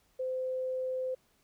sine tone, 515 Hz, C5, 28 cents flat, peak -31 dBFS, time 0.19-1.15 s, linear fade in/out 10 ms, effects pink hiss -70 dBFS RMS until 1.43 s

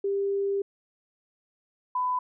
sine tone pair in turn, 397.1 / 1000.6 Hz, G4 / B5, +22 / +22 cents, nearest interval octave + major third, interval 1600 cents, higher second, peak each -24 dBFS, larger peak neither, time 0.04-0.62 / 1.95-2.19 s, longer first, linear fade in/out 5 ms, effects none

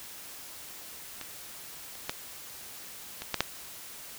clicks, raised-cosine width 0.2 ms, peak -21 / -29 / -12 / -19 / -10 / -6 dBFS, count 6, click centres 1.213 / 1.954 / 2.095 / 3.22 / 3.343 / 3.406 s, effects white hiss -45 dBFS RMS until 4.18 s

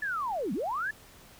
sine linear two-way sweep, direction down then up, 1760 to 172.5 to 1760 Hz, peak -29 dBFS, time 0.02-0.91 s, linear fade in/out 5 ms, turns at 0.53 s, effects pink hiss -54 dBFS RMS until 1.39 s

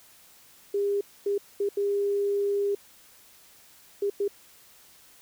sine tone bursts at uneven times, 403.3 Hz, G4, 49 cents sharp, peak -23 dBFS, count 6, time 0.74-1.01 / 1.26-1.38 / 1.6-1.69 / 1.77-2.75 / 4.02-4.1 / 4.2-4.28 s, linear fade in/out 5 ms, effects white hiss -55 dBFS RMS until 5.21 s

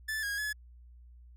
45% pulse tone with pitch steps, 1748 / 1640 / 1705 Hz, A6 / G#6 / G#6, -12 / -22 / +45 cents, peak -32 dBFS, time 0.08-0.53 s, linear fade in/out 10 ms, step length 150 ms, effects added 60 Hz sine -51 dBFS peak until 1.36 s

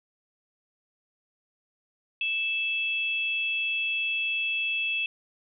sine tone pair together, 2637 / 3328 Hz, E7 / G#7, 0 / +3 cents, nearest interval major third, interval 403 cents, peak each -26 / -33 dBFS, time 2.21-5.06 s, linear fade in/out 2 ms, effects none

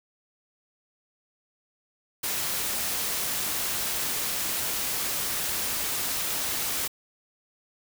white noise, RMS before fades -29 dBFS, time 2.23-6.88 s, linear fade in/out 10 ms, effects none

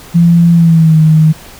sine tone with pitch glide, 170 to 156.79 Hz, F3 to D#3, -46 to +14 cents, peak -3 dBFS, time 0.14-1.33 s, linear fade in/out 20 ms, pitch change -140 cents, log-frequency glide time 0.53-0.99 s, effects pink hiss -34 dBFS RMS until 1.59 s

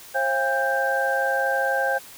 sine tone cluster, 535 / 694 / 806 / 1571 Hz, C5 / F5 / G5 / G6, +38 / -11 / +48 / +3 cents, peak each -25 / -29 / -26 / -24 dBFS, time 0.14-1.99 s, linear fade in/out 20 ms, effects white hiss -44 dBFS RMS until 2.17 s

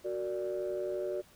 sine chord, Gb augmented, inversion none, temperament equal with one note detuned, 370 / 461.6 / 587.3 Hz, Gb4 / Bb4 / D5, 0 / -17 / 0 cents, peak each -34 / -40 / -35 dBFS, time 0.04-1.22 s, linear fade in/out 20 ms, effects tanh soft clip ceiling -26 dBFS + pink hiss -60 dBFS RMS until 1.35 s

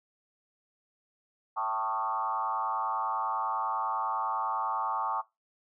sine tone with frequency modulation, 1000 Hz, B5, 21 cents sharp, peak -28 dBFS, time 1.56-5.22 s, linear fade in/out 20 ms, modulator 110 Hz, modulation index 2.1, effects noise-tail reverb RT60 0.2 s tail -18 dB re dry

